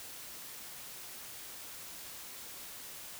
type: silence
effects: white hiss -47 dBFS RMS until 3.19 s